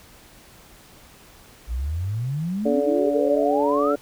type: exponential sweep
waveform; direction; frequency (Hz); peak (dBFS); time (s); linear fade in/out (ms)
sine; up; 55 to 1420; -23; 1.67-3.96; 50
type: harmonic tone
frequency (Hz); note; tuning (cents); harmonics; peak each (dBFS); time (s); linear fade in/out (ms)
144.2; D3; -31; 2 / 3 / 4 / 5; -24 / -23 / -22 / -34; 2.65-3.96; 10
effects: pink hiss -49 dBFS RMS until 4.01 s